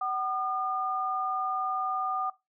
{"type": "tone pair together", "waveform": "sine", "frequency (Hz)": [756, 1212.2], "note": ["F#5", "D#6"], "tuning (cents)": [37, -46], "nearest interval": "minor sixth", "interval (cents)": 817, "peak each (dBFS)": [-32, -30], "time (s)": [0.01, 2.3], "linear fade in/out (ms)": 5, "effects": ["noise-tail reverb RT60 0.2 s tail -17 dB re dry"]}